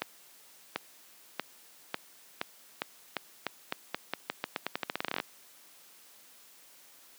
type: accelerating click train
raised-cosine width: 0.3 ms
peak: -14 dBFS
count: 27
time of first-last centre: 0.02-5.201 s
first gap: 740 ms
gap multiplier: 0.86
effects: white hiss -57 dBFS RMS until 7.18 s + high-pass 200 Hz 12 dB/octave